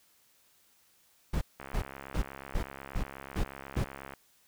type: noise bursts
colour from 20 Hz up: brown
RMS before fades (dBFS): -29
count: 7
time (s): 1.33-3.845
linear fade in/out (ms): 10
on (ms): 85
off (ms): 320
type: click train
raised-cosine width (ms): 0.5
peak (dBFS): -27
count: 174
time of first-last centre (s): 1.6-4.137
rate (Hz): 68.2
effects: white hiss -66 dBFS RMS until 4.47 s